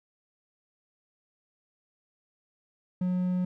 triangle tone, 181.5 Hz, F#3, 33 cents flat, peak -23 dBFS, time 3.01-3.45 s, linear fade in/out 5 ms, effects none

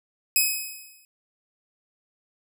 5% pulse tone with exponential decay, 2539 Hz, D#7, 34 cents sharp, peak -7 dBFS, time 0.36-1.05 s, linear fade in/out 1 ms, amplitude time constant 150 ms, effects none

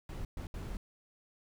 brown noise bursts at uneven times, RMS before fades -40 dBFS, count 3, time 0.09-0.25 / 0.37-0.47 / 0.54-0.77 s, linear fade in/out 2 ms, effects none

